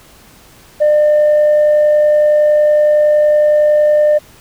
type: tone with amplitude modulation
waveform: sine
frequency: 600 Hz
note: D5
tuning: 37 cents sharp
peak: -4 dBFS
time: 0.8-4.19 s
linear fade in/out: 20 ms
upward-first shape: sine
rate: 50.8 Hz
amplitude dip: 25%
effects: tanh soft clip ceiling -5 dBFS + pink hiss -43 dBFS RMS until 4.4 s